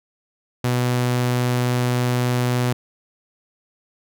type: tone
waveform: sawtooth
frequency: 123.6 Hz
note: B2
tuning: 2 cents sharp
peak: -14 dBFS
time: 0.64-2.73 s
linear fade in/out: 5 ms
effects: none